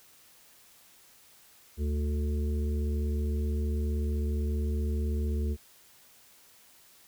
harmonic tone with a mistuned harmonic, 73.7 Hz, D2, 7 cents sharp, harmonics 1 / 3 / 5 / 6, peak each -27 / -37 / -41 / -43 dBFS, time 1.77-5.57 s, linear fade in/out 50 ms, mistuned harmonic 5, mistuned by -26 cents, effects white hiss -58 dBFS RMS until 7.07 s

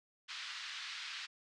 white band-pass noise, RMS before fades -45 dBFS, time 0.28-1.27 s, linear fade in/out 20 ms, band 1300 to 4500 Hz, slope 24 dB/octave, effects resampled to 22050 Hz

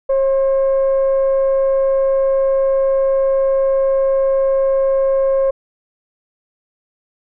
sine tone with frequency modulation, 540 Hz, C#5, 45 cents flat, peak -11 dBFS, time 0.09-5.51 s, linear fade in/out 10 ms, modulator 526 Hz, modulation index 0.26, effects tanh soft clip ceiling -7 dBFS

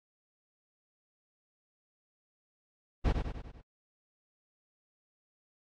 brown noise with echo, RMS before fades -26 dBFS, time 3.04-3.13 s, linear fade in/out 20 ms, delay 98 ms, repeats 5, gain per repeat -5 dB, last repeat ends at 3.62 s, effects low-pass 4000 Hz 12 dB/octave + AAC 64 kbps

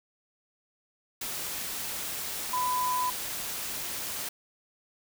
sine tone in noise, 1000 Hz, B5, 21 cents sharp, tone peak -26 dBFS, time 2.53-3.1 s, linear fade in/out 5 ms, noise white, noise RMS -35 dBFS, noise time 1.21-4.29 s, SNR +6 dB, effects none

